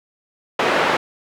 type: band-pass noise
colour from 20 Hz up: pink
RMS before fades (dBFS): -18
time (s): 0.59-0.97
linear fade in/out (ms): 5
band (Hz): 380 to 2300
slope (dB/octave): 12
effects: none